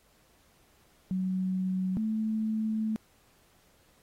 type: tone pair in turn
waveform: sine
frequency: 186.6 / 218.4 Hz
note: F#3 / A3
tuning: +15 / -13 cents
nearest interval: minor third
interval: 272 cents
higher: second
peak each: -27 dBFS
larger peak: neither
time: 1.11-1.97 / 1.97-2.96 s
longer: second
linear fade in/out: 0 ms
effects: pink hiss -65 dBFS RMS until 4.02 s + AAC 48 kbps